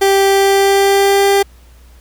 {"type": "tone with pitch glide", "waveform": "30% pulse", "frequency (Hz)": [392, 397.5], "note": ["G4", "G4"], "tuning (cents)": [0, 24], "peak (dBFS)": -6, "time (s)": [0.01, 1.43], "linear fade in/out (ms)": 10, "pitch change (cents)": 24, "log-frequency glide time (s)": [0.28, 1.26], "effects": ["added 60 Hz sine -40 dBFS peak until 2 s", "pink hiss -50 dBFS RMS until 2 s"]}